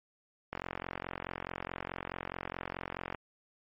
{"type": "click train", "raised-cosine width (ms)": 0.5, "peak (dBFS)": -21, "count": 118, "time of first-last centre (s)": [0.53, 3.147], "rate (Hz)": 44.7, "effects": ["MP3 32 kbps"]}